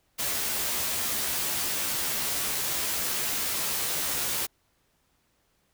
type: noise with comb filter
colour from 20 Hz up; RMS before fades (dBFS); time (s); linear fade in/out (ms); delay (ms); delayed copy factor
white; -29; 0.18-4.47; 20; 14; +0.65
effects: pink hiss -70 dBFS RMS until 5.73 s